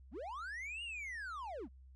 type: linear two-way sweep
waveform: triangle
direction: up then down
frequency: 164.81 to 2882 to 164.81 Hz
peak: -40 dBFS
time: 0.11-1.69 s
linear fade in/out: 50 ms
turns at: 0.83 s
effects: added 65 Hz sine -55 dBFS peak until 1.95 s + resampled to 24000 Hz